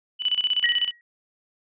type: tone with tremolo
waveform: sine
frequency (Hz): 2976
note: F#7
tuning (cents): +9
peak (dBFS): -18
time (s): 0.19-0.92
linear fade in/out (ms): 50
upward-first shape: square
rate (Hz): 16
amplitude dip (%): 80
type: tone with exponential decay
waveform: sine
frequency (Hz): 1904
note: A#6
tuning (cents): +36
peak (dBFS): -17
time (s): 0.64-1.01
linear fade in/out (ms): 1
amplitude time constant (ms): 79
effects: resampled to 8000 Hz